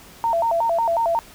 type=tone with vibrato; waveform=sine; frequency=786 Hz; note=G5; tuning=4 cents sharp; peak=-17 dBFS; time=0.24-1.19 s; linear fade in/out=0 ms; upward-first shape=square; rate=5.5 Hz; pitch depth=270 cents each way; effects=pink hiss -45 dBFS RMS until 1.34 s